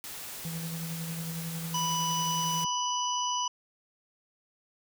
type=noise; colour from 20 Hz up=white; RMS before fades=-41 dBFS; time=0.04-2.64 s; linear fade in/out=0 ms
type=tone with tremolo; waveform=triangle; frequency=164.81 Hz; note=E3; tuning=in tune; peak=-31 dBFS; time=0.45-2.65 s; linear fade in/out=0 ms; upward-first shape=sine; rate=11 Hz; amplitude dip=35%
type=harmonic tone; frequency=987.8 Hz; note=B5; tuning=in tune; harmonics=1 / 3 / 5 / 6; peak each=-30 / -34 / -43 / -34 dBFS; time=1.74-3.48 s; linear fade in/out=5 ms
effects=none